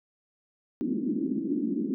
pink band-pass noise, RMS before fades -29 dBFS, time 0.81-1.94 s, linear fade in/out 0 ms, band 210 to 330 Hz, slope 48 dB/octave, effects none

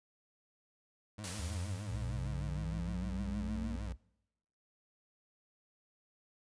25% pulse tone with vibrato, 96.4 Hz, G2, 28 cents flat, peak -39 dBFS, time 1.18-3.93 s, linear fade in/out 5 ms, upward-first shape sine, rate 6.5 Hz, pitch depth 190 cents each way
white noise with exponential decay, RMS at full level -41 dBFS, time 1.24-2.95 s, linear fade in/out 1 ms, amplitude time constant 370 ms
sine linear sweep, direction up, 73.42 to 232.7 Hz, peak -38 dBFS, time 1.39-3.76 s, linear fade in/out 5 ms
triangle tone with pitch glide, 60.6 to 59.39 Hz, B1 to A#1, -32 to +33 cents, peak -37 dBFS, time 1.89-3.97 s, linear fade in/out 50 ms, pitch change -35 cents, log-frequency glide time 2.35-3.77 s
effects noise-tail reverb RT60 0.9 s tail -24 dB re dry + resampled to 22050 Hz

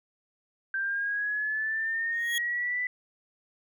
sine linear sweep, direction up, 1568 to 1994 Hz, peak -27 dBFS, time 0.74-2.87 s, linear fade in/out 2 ms
sawtooth tone with exponential growth, 3322 Hz, G#7, in tune, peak -23 dBFS, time 2.12-2.38 s, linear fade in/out 2 ms, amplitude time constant 55 ms
effects none

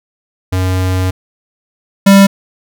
square tone pair in turn, 92.7 / 196.99 Hz, F#2 / G3, +4 / +9 cents, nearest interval octave + minor second, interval 1305 cents, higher second, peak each -12 / -3 dBFS, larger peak second, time 0.52-1.11 / 2.06-2.27 s, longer first, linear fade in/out 10 ms, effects none

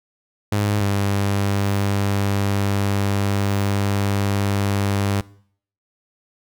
sawtooth tone pair in turn, 103.4 / 99.94 Hz, G#2 / G2, -7 / +34 cents, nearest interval minor second, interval 59 cents, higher first, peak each -14 dBFS, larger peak neither, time 0.52-0.8 / 0.8-5.21 s, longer second, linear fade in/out 5 ms, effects noise-tail reverb RT60 0.6 s tail -21 dB re dry

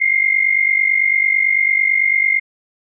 sine tone pair together, 2093 / 2142 Hz, C7 / C7, 0 / +40 cents, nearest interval unison, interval 40 cents, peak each -15 dBFS, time 0-2.4 s, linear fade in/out 20 ms, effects none

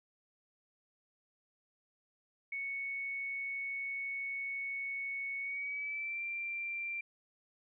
sine tone with pitch glide, 2217 to 2362 Hz, C#7 to D7, 0 to +9 cents, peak -36 dBFS, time 2.52-7.01 s, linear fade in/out 5 ms, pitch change +109 cents, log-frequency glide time 5.4-6.23 s, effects none

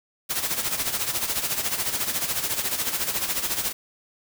white noise with tremolo, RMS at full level -24 dBFS, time 0.29-3.73 s, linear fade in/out 20 ms, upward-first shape sine, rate 14 Hz, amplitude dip 65%, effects none

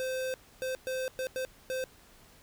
square tone bursts at uneven times, 518 Hz, C5, 17 cents flat, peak -32 dBFS, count 6, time 0-0.34 / 0.62-0.75 / 0.87-1.08 / 1.19-1.27 / 1.36-1.45 / 1.7-1.84 s, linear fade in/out 0 ms, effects pink hiss -58 dBFS RMS until 2.42 s

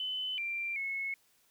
sine tone with pitch steps, 3025 / 2364 / 2188 Hz, F#7 / D7 / C#7, +38 / +11 / -23 cents, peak -33 dBFS, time 0-1.14 s, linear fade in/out 2 ms, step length 380 ms, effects white hiss -69 dBFS RMS until 1.5 s

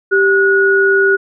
sine tone pair together, 391.3 / 1456.2 Hz, G4 / F#6, -3 / -28 cents, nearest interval octave + major seventh, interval 2275 cents, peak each -11 dBFS, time 0.11-1.17 s, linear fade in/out 20 ms, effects none

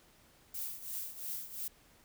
violet noise with tremolo, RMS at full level -38 dBFS, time 0.54-1.68 s, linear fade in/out 5 ms, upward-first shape triangle, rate 2.9 Hz, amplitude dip 80%, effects pink hiss -64 dBFS RMS until 2.04 s

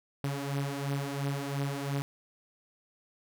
sawtooth beating tone pair, 139.1 / 142 Hz, C#3 / C#3, +6 / +42 cents, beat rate 2.9 Hz, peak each -29 / -32 dBFS, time 0.24-2.02 s, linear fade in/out 0 ms, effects none

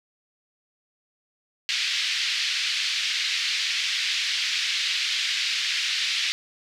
white band-pass noise, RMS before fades -26 dBFS, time 1.69-6.32 s, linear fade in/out 0 ms, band 2000 to 4600 Hz, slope 24 dB/octave, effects none

